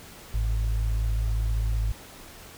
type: tone pair together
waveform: sine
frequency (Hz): 52.54 / 107.9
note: G#1 / A2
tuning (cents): +21 / -33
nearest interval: octave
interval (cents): 1246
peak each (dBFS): -23 / -31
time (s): 0.34-1.92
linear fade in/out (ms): 5
effects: pink hiss -46 dBFS RMS until 2.57 s